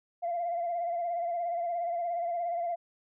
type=tone with vibrato; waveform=sine; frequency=690 Hz; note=F5; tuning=21 cents flat; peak=-28 dBFS; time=0.22-2.76 s; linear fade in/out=20 ms; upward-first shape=sine; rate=17 Hz; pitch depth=46 cents each way; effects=tanh soft clip ceiling -25 dBFS